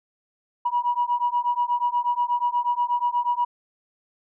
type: beating tone pair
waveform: sine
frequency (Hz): 963 / 971.3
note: B5 / B5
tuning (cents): -44 / -29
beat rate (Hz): 8.3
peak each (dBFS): -23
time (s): 0.65-3.45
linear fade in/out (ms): 10
effects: tanh soft clip ceiling -13 dBFS